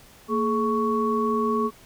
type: tone cluster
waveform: sine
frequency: 229.2 / 423.8 / 1114 Hz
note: A#3 / G#4 / C#6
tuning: -29 / +35 / +8 cents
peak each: -25 dBFS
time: 0.28-1.71 s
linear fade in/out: 50 ms
effects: pink hiss -51 dBFS RMS until 1.85 s